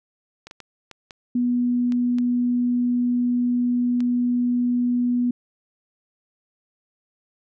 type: clicks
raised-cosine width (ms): 0.2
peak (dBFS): -22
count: 8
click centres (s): 0.47 / 0.511 / 0.603 / 0.913 / 1.108 / 1.922 / 2.185 / 4.005
type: tone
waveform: sine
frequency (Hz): 244.3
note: B3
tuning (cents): -19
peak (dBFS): -18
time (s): 1.35-5.31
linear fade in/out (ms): 5
effects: none